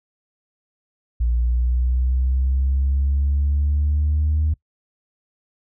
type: linear sweep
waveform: sine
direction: up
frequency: 58.27 to 77.5 Hz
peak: -15 dBFS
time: 1.2-4.54 s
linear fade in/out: 10 ms
effects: noise-tail reverb RT60 0.1 s tail -22 dB re dry + tanh soft clip ceiling -13 dBFS